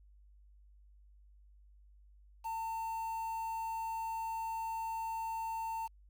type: tone with quantisation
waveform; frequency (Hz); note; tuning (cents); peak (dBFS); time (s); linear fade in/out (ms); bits
triangle; 900; A5; +39; -34; 2.44-5.88; 20; 9
effects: added 50 Hz sine -58 dBFS peak until 6.09 s